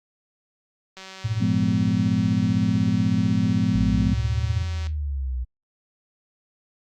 click train, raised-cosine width 0.2 ms, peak -23 dBFS, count 742, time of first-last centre 0.97-4.87 s, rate 190 Hz
sine tone with tremolo, 110 Hz, A2, in tune, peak -18 dBFS, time 1.24-4.63 s, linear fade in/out 10 ms, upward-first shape triangle, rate 16 Hz, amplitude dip 95%
sine chord, F diminished, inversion none, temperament just, 174.61 / 209.5 / 251.4 Hz, F3 / Ab3 / Cb4, 0 / +15 / +31 cents, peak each -24 / -24 / -25 dBFS, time 1.4-4.14 s, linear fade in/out 10 ms
sine exponential two-way sweep, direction up then down, 53.6 to 85.8 to 60.3 Hz, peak -24 dBFS, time 3.74-5.45 s, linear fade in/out 20 ms, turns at 4.66 s
effects Opus 48 kbps

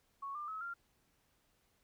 sine tone with pitch steps, 1108 / 1194.4 / 1287.5 / 1388 Hz, C#6 / D6 / E6 / F6, -1 / +29 / -41 / -11 cents, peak -40 dBFS, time 0.22-0.74 s, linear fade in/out 10 ms, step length 130 ms, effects pink hiss -75 dBFS RMS until 1.83 s

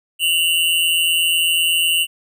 square tone pair together, 2774 / 2942 Hz, F7 / F#7, -12 / -11 cents, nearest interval minor second, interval 101 cents, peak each -18 dBFS, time 0.19-2.07 s, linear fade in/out 50 ms, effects none

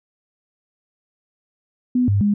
sine tone with pitch steps, 249 / 100.6 / 205.2 Hz, B3 / G2 / G#3, +14 / +45 / -21 cents, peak -14 dBFS, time 1.95-2.34 s, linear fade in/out 5 ms, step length 130 ms, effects none

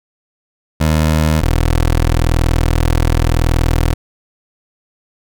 20% pulse tone pair in turn, 78 / 40.89 Hz, D#2 / E1, +5 / -13 cents, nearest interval major seventh, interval 1118 cents, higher first, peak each -6 dBFS, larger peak neither, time 0.8-1.41 / 1.41-3.94 s, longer second, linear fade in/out 10 ms, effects none

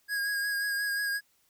square tone with vibrato, 1642 Hz, G#6, 20 cents flat, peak -29 dBFS, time 0.08-1.21 s, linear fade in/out 50 ms, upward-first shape sine, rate 5.6 Hz, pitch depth 24 cents each way, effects white hiss -69 dBFS RMS until 1.49 s

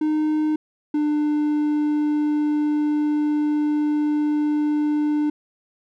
triangle tone pair in turn, 307.1 / 298.7 Hz, D#4 / D4, -23 / +29 cents, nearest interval unison, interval 48 cents, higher first, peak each -16 dBFS, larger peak neither, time 0.01-0.56 / 0.94-5.3 s, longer second, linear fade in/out 5 ms, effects none

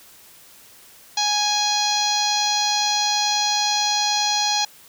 harmonic tone, 830.6 Hz, G#5, in tune, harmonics 1 / 2 / 3 / 4 / 5 / 6 / 7 / 8, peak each -23 / -33 / -31 / -27 / -23 / -29 / -28 / -30 dBFS, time 1.17-4.65 s, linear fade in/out 5 ms, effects white hiss -48 dBFS RMS until 4.88 s

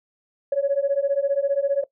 sine beating tone pair, 551 / 566 Hz, C#5 / C#5, -11 / +36 cents, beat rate 15 Hz, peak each -21 dBFS, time 0.52-1.84 s, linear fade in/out 5 ms, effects noise-tail reverb RT60 0.1 s tail -19 dB re dry + tanh soft clip ceiling -12 dBFS

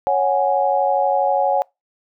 sine chord, C# suspended fourth, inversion none, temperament just, 554.4 / 739.2 / 831.5 Hz, C#5 / F#5 / G#5, 0 / -2 / +2 cents, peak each -19 dBFS, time 0.07-1.62 s, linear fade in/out 0 ms, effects noise-tail reverb RT60 0.2 s tail -25 dB re dry

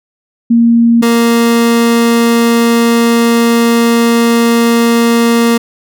sine / 30% pulse tone pair in turn, 233.1 / 233.1 Hz, A#3 / A#3, 0 / 0 cents, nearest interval unison, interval 0 cents, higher neither, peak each -4 dBFS, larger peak neither, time 0.5-1.02 / 1.02-5.58 s, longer second, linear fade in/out 10 ms, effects none

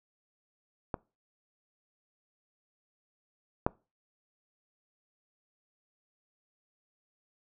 clicks, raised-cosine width 1 ms, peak -18 / -11 dBFS, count 2, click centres 0.942 / 3.665 s, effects noise-tail reverb RT60 0.3 s tail -23 dB re dry

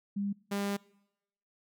sine / sawtooth tone pair in turn, 200.8 / 200.8 Hz, G3 / G3, +42 / +42 cents, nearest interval unison, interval 0 cents, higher neither, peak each -30 / -27 dBFS, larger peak second, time 0.16-0.33 / 0.51-0.77 s, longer second, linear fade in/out 10 ms, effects noise-tail reverb RT60 0.9 s tail -24 dB re dry

